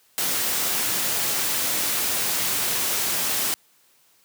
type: noise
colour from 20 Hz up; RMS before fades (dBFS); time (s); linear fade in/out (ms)
white; -24; 0.18-3.54; 0
effects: white hiss -60 dBFS RMS until 4.24 s + high-pass 100 Hz 12 dB/octave